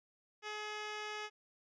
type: tone with low-pass filter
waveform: 10% pulse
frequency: 423.2 Hz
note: G#4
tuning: 33 cents sharp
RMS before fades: -43 dBFS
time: 0.42-1.3 s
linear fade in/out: 50 ms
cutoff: 4400 Hz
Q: 2.6
effects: none